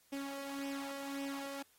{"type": "tone with flanger", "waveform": "sawtooth", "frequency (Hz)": 277.2, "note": "C#4", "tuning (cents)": 0, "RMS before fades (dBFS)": -42, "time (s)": [0.12, 1.63], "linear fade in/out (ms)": 10, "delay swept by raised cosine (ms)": [0.35, 1.65], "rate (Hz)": 1.8, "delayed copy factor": 0.5, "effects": ["white hiss -69 dBFS RMS until 1.78 s", "AAC 48 kbps"]}